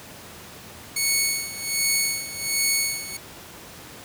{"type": "tone with tremolo", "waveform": "10% pulse", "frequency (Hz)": 2214, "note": "C#7", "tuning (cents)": -3, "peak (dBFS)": -10, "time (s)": [0.96, 3.17], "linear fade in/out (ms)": 5, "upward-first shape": "sine", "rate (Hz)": 1.3, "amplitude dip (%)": 80, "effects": ["pink hiss -42 dBFS RMS until 4.04 s", "high-pass 80 Hz 12 dB/octave"]}